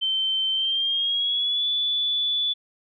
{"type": "tone with pitch glide", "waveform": "sine", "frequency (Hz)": [3100, 3460], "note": ["G7", "A7"], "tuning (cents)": [-20, -30], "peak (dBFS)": -21, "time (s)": [0.01, 2.54], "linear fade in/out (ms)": 20, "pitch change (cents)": 190, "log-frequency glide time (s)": [0.52, 1.67], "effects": []}